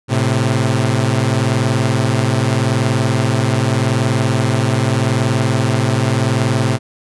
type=tone pair together; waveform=sawtooth; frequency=110.07 / 130.9 Hz; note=A2 / C3; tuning=+1 / +1 cents; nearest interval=minor third; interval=300 cents; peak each=-12 dBFS; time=0.08-6.79 s; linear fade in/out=50 ms; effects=resampled to 24000 Hz